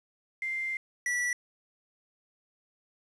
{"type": "tone pair in turn", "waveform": ["sine", "square"], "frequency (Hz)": [2094, 1953.2], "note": ["C7", "B6"], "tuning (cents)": [1, -20], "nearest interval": "minor second", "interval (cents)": 121, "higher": "first", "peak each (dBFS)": [-30, -28], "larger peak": "second", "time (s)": [[0.42, 0.77], [1.06, 1.33]], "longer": "first", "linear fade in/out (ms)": 2, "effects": ["resampled to 22050 Hz", "9-bit"]}